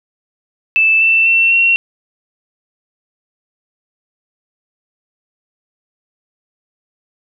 sine tone with pitch steps, 2637 / 2668 / 2699 / 2730 Hz, E7 / E7 / E7 / F7, 0 / +20 / +40 / -40 cents, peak -8 dBFS, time 0.76-1.76 s, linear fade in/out 0 ms, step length 250 ms, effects none

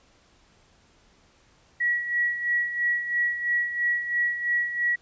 sine tone with tremolo, 1924 Hz, B6, 46 cents flat, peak -20 dBFS, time 1.8-4.96 s, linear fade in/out 10 ms, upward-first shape sine, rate 3 Hz, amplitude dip 65%, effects pink hiss -60 dBFS RMS until 5.01 s + resampled to 16000 Hz

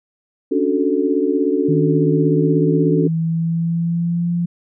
sine chord, D major seventh, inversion third, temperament equal, 277.2 / 293.7 / 370 / 440 Hz, C#4 / D4 / F#4 / A4, 0 / 0 / 0 / 0 cents, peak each -20 dBFS, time 0.51-3.08 s, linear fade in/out 10 ms
sine tone with pitch glide, 155.56 to 172.6 Hz, D#3 to F3, 0 to -20 cents, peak -16 dBFS, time 1.68-4.46 s, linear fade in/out 10 ms, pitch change +180 cents, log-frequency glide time 2.22-4.31 s
effects none

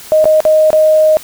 sine tone with dropouts, 622.3 Hz, D#5, in tune, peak -5 dBFS, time 0.12-1.17 s, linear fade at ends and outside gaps 0 ms, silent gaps 0.243-0.255 / 0.404-0.452 / 0.704-0.73 s, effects white hiss -33 dBFS RMS until 1.23 s

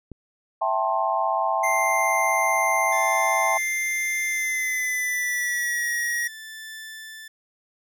click, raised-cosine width 3 ms, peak -25 dBFS, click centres 0.117 s
sine chord, A minor seventh, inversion second, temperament equal with one note detuned, 659.3 / 784 / 880 / 1059.9 Hz, E5 / G5 / A5 / C6, 0 / 0 / 0 / +22 cents, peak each -26 dBFS, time 0.61-3.58 s, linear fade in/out 10 ms
square tone with pitch glide, 2093 to 1897.2 Hz, C7 to A#6, 0 to +30 cents, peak -24 dBFS, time 1.63-6.28 s, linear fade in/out 10 ms, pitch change -170 cents, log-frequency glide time 4.27-5.9 s
sawtooth tone with tremolo, 1760 Hz, A6, in tune, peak -32 dBFS, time 2.92-7.28 s, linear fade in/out 5 ms, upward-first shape triangle, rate 0.85 Hz, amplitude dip 35%
effects none

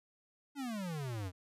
square exponential sweep, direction down, 293.7 to 87.31 Hz, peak -38 dBFS, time 0.55-1.32 s, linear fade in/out 50 ms, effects resampled to 32000 Hz

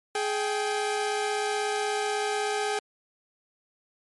sawtooth tone pair together, 420.1 / 784 Hz, G#4 / G5, +20 / 0 cents, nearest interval major seventh, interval 1080 cents, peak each -24 / -26 dBFS, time 0.15-2.79 s, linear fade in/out 2 ms, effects MP3 48 kbps

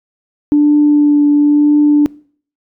sine tone with vibrato, 293.7 Hz, D4, in tune, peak -5 dBFS, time 0.52-2.06 s, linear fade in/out 0 ms, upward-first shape triangle, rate 0.99 Hz, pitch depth 14 cents each way, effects noise-tail reverb RT60 0.5 s tail -23 dB re dry + tanh soft clip ceiling -1 dBFS

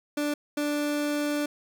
30% pulse tone bursts at uneven times, 293.7 Hz, D4, in tune, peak -23 dBFS, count 2, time 0.17-0.34 / 0.57-1.46 s, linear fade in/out 5 ms, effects none

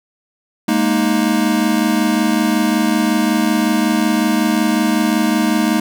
square chord, Ab suspended second, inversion none, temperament equal, 207.7 / 233.1 / 311.1 Hz, Ab3 / Bb3 / Eb4, 0 / 0 / 0 cents, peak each -19 / -18 / -18 dBFS, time 0.68-5.8 s, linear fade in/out 5 ms, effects none

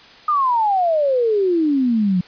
sine exponential sweep, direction down, 1244.5 to 174.61 Hz, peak -14 dBFS, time 0.28-2.21 s, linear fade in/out 5 ms, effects white hiss -44 dBFS RMS until 2.27 s + resampled to 11025 Hz

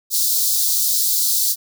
white high-pass noise, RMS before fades -18 dBFS, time 0.1-1.56 s, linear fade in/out 50 ms, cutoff 3900 Hz, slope 48 dB/octave, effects none

